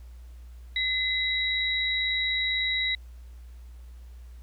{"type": "tone pair together", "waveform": "sine", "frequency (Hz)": [2036, 3866], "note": ["C7", "B7"], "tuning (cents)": [-48, -38], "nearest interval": "major seventh", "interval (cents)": 1110, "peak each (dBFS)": -27, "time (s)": [0.76, 2.95], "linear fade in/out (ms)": 2, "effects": ["added 60 Hz sine -42 dBFS peak until 4.42 s", "pink hiss -63 dBFS RMS until 4.42 s"]}